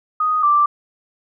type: tone pair in turn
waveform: sine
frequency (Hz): 1244.5 / 1174.7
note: D#6 / D6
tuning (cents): 0 / 0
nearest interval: minor second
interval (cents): 100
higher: first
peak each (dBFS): -15 / -11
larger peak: second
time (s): 0.2-0.43 / 0.43-0.66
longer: neither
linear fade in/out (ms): 5
effects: none